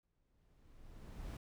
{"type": "noise with exponential growth", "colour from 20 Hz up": "brown", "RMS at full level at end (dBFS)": -42, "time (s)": [0.03, 1.37], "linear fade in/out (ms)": 5, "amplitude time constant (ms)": 290, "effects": []}